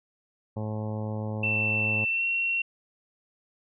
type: harmonic tone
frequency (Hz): 107.6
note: A2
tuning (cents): -38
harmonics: 1 / 2 / 3 / 4 / 5 / 6 / 7 / 8 / 9 / 10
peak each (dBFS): -31 / -35 / -44 / -42 / -39 / -47 / -47 / -45 / -53 / -53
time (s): 0.56-2.05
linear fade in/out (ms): 10
type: tone with pitch glide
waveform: sine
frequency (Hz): 2679 to 2727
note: E7 to F7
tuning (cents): +27 to -42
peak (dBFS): -24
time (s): 1.43-2.62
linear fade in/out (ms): 5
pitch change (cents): +31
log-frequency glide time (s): 2.09-2.24
effects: none